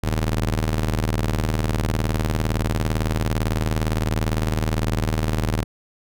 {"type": "ring-modulated tone", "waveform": "sawtooth", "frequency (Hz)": 77.78, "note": "D#2", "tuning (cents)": 0, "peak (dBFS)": -13, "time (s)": [0.03, 5.64], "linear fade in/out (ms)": 10, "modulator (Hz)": 29, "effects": []}